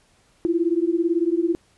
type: beating tone pair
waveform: sine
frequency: 329.6 / 347.6 Hz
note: E4 / F4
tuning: 0 / -8 cents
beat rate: 18 Hz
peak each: -21 dBFS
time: 0.45-1.55 s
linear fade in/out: 0 ms
effects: pink hiss -60 dBFS RMS until 1.77 s + resampled to 24000 Hz